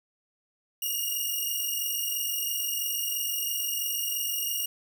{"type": "tone pair together", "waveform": "5% pulse", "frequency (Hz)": [2842, 2865], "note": ["F7", "F7"], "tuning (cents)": [30, 44], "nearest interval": "unison", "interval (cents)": 14, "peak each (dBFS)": -22, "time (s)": [0.82, 4.66], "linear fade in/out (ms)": 5, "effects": []}